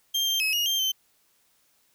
35% pulse tone with pitch steps, 3184 / 3164 / 2566 / 2868 / 3173 / 3093 Hz, G7 / G7 / E7 / F7 / G7 / G7, +26 / +15 / -47 / +45 / +20 / -24 cents, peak -21 dBFS, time 0.14-0.92 s, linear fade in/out 10 ms, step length 130 ms, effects white hiss -66 dBFS RMS until 1.94 s

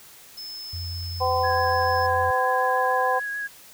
triangle tone, 5230 Hz, E8, 15 cents flat, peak -33 dBFS, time 0.37-2.07 s, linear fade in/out 10 ms
sine tone with pitch glide, 87.1 to 87.76 Hz, F2 to F2, -4 to +9 cents, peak -30 dBFS, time 0.73-2.31 s, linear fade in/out 5 ms, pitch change +13 cents, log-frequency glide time 1.22-2.08 s
harmonic tone, 255 Hz, C4, 44 cents flat, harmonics 2 / 3 / 4, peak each -25 / -24 / -24 dBFS, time 1.2-3.2 s, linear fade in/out 20 ms
sine tone with vibrato, 1659 Hz, G#6, 2 cents flat, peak -27 dBFS, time 1.43-3.48 s, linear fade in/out 20 ms, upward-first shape triangle, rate 6.8 Hz, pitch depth 19 cents each way
effects white hiss -48 dBFS RMS until 3.73 s

